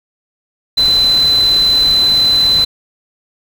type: tone in noise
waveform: sine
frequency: 4031 Hz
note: B7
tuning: 35 cents sharp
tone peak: -8 dBFS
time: 0.77-2.65 s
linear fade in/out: 10 ms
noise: pink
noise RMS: -25 dBFS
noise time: 0.77-2.65 s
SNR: +14 dB
effects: none